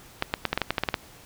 clicks, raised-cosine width 0.3 ms, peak -7 dBFS, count 11, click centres 0.224 / 0.339 / 0.453 / 0.53 / 0.576 / 0.617 / 0.706 / 0.782 / 0.836 / 0.888 / 0.942 s, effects pink hiss -50 dBFS RMS until 1.25 s

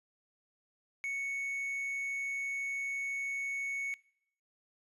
triangle tone, 2217 Hz, C#7, in tune, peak -32 dBFS, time 1.04-3.94 s, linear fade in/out 0 ms, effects noise-tail reverb RT60 0.7 s tail -23 dB re dry + resampled to 32000 Hz

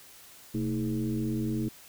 sine tone with frequency modulation, 221.3 Hz, A3, 10 cents sharp, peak -27 dBFS, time 0.54-1.69 s, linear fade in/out 10 ms, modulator 96.4 Hz, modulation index 1.3, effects white hiss -52 dBFS RMS until 1.88 s

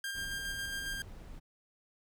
sawtooth tone with tremolo, 1599 Hz, G6, 34 cents sharp, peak -32 dBFS, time 0.04-1.02 s, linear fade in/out 2 ms, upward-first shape square, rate 7.3 Hz, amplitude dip 25%
brown noise, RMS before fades -47 dBFS, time 0.14-1.4 s, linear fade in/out 20 ms
effects none

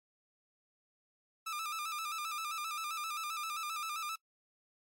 sawtooth tone with vibrato, 1256 Hz, D#6, 16 cents sharp, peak -33 dBFS, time 1.46-4.16 s, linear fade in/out 10 ms, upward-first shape square, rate 7.6 Hz, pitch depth 74 cents each way, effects noise-tail reverb RT60 0.1 s tail -22 dB re dry + MP3 64 kbps

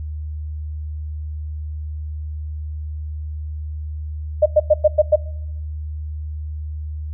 sine tone bursts, 608 Hz, D#5, 40 cents flat, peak -8 dBFS, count 6, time 4.42-5.16 s, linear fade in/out 10 ms, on 40 ms, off 100 ms, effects noise-tail reverb RT60 0.8 s tail -21 dB re dry + added 76 Hz sine -25 dBFS peak until 7.13 s

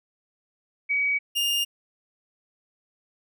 sine / 40% pulse tone pair in turn, 2267 / 2824 Hz, C#7 / F7, +38 / +19 cents, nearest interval major third, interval 381 cents, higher second, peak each -21 dBFS, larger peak neither, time 0.89-1.19 / 1.35-1.65 s, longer neither, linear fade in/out 20 ms, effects none

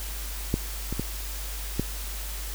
clicks, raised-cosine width 3 ms, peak -10 / -18 / -14 / -11 dBFS, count 4, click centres 0.541 / 0.926 / 0.996 / 1.796 s, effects added 50 Hz sine -33 dBFS peak until 2.54 s + white hiss -38 dBFS RMS until 2.54 s

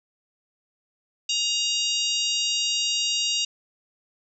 harmonic tone with a mistuned harmonic, 940 Hz, A#5, 14 cents sharp, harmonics 3 / 4 / 5 / 6 / 7 / 8, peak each -26 / -28 / -30 / -32 / -33 / -34 dBFS, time 1.29-3.45 s, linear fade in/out 5 ms, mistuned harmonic 6, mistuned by +28 cents, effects none

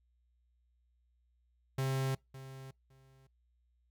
45% pulse tone with echo, 133.3 Hz, C3, 33 cents sharp, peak -31 dBFS, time 1.78-2.15 s, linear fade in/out 5 ms, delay 560 ms, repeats 2, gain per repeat -15 dB, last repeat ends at 3.27 s, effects noise-tail reverb RT60 0.2 s tail -25 dB re dry + added 60 Hz sine -70 dBFS peak until 3.9 s

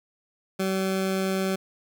20% pulse tone, 190.7 Hz, G3, 47 cents flat, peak -19 dBFS, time 0.59-1.56 s, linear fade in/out 10 ms, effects 10-bit

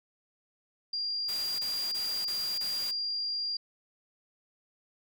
sine tone, 4783 Hz, D8, 31 cents sharp, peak -30 dBFS, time 0.93-3.57 s, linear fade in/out 5 ms
white noise bursts, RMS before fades -42 dBFS, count 5, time 1.28-2.914 s, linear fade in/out 10 ms, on 310 ms, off 21 ms
effects none

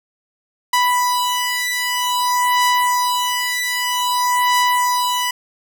sawtooth beating tone pair, 987.8 / 988.32 Hz, B5 / B5, 0 / +1 cents, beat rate 0.52 Hz, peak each -15 dBFS, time 0.73-5.31 s, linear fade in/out 5 ms, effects none

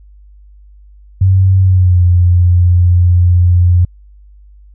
sine tone with pitch glide, 94.8 to 88.45 Hz, F#2 to F2, +43 to +23 cents, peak -5 dBFS, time 1.21-3.85 s, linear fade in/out 5 ms, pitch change -120 cents, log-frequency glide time 1.6-2.03 s, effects added 50 Hz sine -37 dBFS peak until 4.74 s

